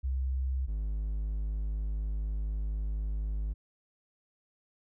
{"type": "tone pair in turn", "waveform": ["sine", "triangle"], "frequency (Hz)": [65.41, 52.03], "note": ["C2", "G#1"], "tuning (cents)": [0, 4], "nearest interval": "major third", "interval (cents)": 396, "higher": "first", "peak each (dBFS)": -28, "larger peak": "neither", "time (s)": [[0.03, 0.67], [0.67, 3.54]], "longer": "second", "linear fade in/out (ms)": 20, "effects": []}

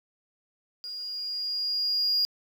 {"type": "tone with level ramp", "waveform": "sine", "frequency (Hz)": 4847, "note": "D#8", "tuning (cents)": -46, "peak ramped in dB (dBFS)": [-35, -19], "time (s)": [0.84, 2.25], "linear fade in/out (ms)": 0, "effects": ["tanh soft clip ceiling -20 dBFS", "9-bit"]}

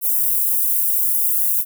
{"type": "high-pass noise", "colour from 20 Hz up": "white", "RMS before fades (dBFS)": -18, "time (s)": [0.01, 1.65], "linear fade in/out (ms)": 50, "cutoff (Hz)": 11000, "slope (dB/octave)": 24, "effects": []}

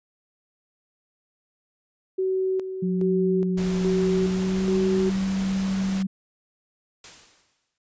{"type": "tone with tremolo", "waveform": "sine", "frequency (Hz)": 377.3, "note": "F#4", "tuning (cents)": 34, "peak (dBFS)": -21, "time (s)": [2.18, 5.1], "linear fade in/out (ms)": 10, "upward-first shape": "square", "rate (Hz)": 1.2, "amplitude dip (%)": 60}
{"type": "tone with pitch glide", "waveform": "sine", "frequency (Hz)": [181.3, 192.08], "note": ["F#3", "G3"], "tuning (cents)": [-35, -35], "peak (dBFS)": -22, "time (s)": [2.82, 6.07], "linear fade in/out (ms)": 10, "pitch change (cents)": 100, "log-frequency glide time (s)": [4.13, 4.78]}
{"type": "noise", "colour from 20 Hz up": "pink", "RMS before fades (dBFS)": -36, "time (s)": [3.57, 6.03], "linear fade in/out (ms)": 10}
{"type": "noise with exponential decay", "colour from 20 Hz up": "white", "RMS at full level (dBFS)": -40, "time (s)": [7.04, 7.78], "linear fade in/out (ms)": 2, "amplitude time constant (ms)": 160}
{"effects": ["resampled to 16000 Hz"]}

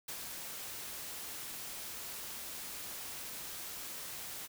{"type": "noise with ADSR envelope", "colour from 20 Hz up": "white", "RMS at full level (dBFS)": -41, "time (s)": [0.08, 4.48], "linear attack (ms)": 7, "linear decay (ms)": 75, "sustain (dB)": -3, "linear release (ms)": 31, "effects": []}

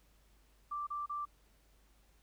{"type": "tone bursts", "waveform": "sine", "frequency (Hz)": 1174.7, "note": "D6", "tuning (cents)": 0, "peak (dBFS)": -36, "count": 3, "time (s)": [0.71, 1.254], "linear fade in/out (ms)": 10, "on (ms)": 160, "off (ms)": 32, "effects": ["added 50 Hz sine -66 dBFS peak until 2.22 s", "pink hiss -71 dBFS RMS until 2.22 s"]}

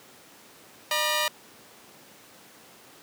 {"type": "tone pair together", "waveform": "10% pulse", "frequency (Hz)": [604.1, 959], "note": ["D5", "A#5"], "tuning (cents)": [49, 49], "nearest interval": "minor sixth", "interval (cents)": 800, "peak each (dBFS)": -18, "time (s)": [0.91, 1.28], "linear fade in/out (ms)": 2, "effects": ["pink hiss -51 dBFS RMS until 3.02 s", "high-pass 200 Hz 12 dB/octave"]}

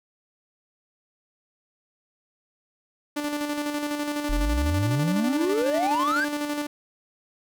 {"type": "tone with tremolo", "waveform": "sawtooth", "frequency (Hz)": 293.9, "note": "D4", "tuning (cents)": 1, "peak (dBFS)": -21, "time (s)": [3.16, 6.67], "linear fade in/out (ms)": 10, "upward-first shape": "square", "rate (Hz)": 12, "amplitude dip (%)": 40}
{"type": "exponential sweep", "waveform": "triangle", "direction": "up", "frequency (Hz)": [36.46, 1661.2], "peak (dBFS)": -20, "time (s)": [4.29, 6.25], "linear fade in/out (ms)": 10}
{"effects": []}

